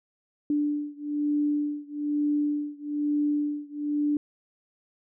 sine beating tone pair, 293.7 / 294.8 Hz, D4 / D4, 0 / +7 cents, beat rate 1.1 Hz, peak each -27 / -28 dBFS, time 0.5-4.17 s, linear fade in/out 2 ms, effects none

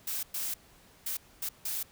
blue noise bursts at uneven times, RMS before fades -34 dBFS, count 5, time 0.07-0.23 / 0.34-0.54 / 1.06-1.17 / 1.42-1.49 / 1.65-1.83 s, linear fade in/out 5 ms, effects pink hiss -59 dBFS RMS until 1.91 s

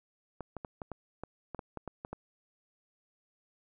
clicks, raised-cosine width 1 ms, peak -25 dBFS, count 12, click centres 0.407 / 0.567 / 0.648 / 0.818 / 0.917 / 1.236 / 1.547 / 1.592 / 1.773 / 1.877 / 2.049 / 2.13 s, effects none

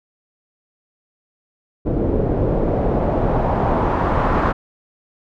pink noise with low-pass filter sweep, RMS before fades -18 dBFS, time 1.85-4.53 s, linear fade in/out 20 ms, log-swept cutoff 400 to 1200 Hz, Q 1.7, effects none

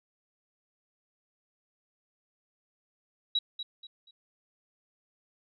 sine tone with echo, 3879 Hz, B7, 32 cents flat, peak -24 dBFS, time 3.35-3.39 s, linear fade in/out 5 ms, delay 240 ms, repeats 3, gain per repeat -10 dB, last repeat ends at 4.11 s, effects none

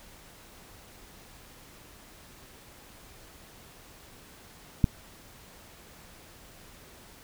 click, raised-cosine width 5 ms, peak -7 dBFS, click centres 4.842 s, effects pink hiss -52 dBFS RMS until 7.23 s

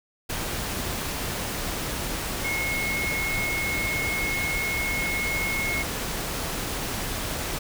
sine tone in noise, 2172 Hz, C#7, 36 cents flat, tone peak -26 dBFS, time 2.44-5.83 s, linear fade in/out 10 ms, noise pink, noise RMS -30 dBFS, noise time 0.29-7.59 s, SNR +1 dB, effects none

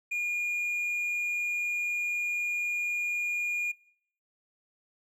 triangle tone, 2428 Hz, D#7, 43 cents flat, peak -27 dBFS, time 0.11-3.72 s, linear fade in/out 10 ms, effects noise-tail reverb RT60 0.6 s tail -20 dB re dry

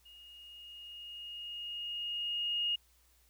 sine tone with level ramp, 2858 Hz, F7, 39 cents sharp, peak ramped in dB -53 to -29 dBFS, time 0.05-2.76 s, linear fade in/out 10 ms, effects added 60 Hz sine -68 dBFS peak until 3.29 s + white hiss -69 dBFS RMS until 3.29 s

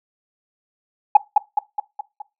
sine tone with echo, 830.6 Hz, G#5, in tune, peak -3 dBFS, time 1.15-1.17 s, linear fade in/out 5 ms, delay 210 ms, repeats 5, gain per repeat -5 dB, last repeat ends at 2.22 s, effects noise-tail reverb RT60 0.2 s tail -18 dB re dry + tanh soft clip ceiling 0 dBFS

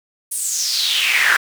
brown noise with high-pass filter sweep, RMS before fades -18 dBFS, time 0.31-1.37 s, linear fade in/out 10 ms, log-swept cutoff 10000 to 1500 Hz, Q 5, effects none

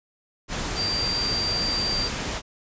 sine tone in noise, 4713 Hz, D8, 5 cents sharp, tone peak -24 dBFS, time 0.75-2.1 s, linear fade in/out 50 ms, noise pink, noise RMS -29 dBFS, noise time 0.48-2.42 s, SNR +2 dB, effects resampled to 16000 Hz

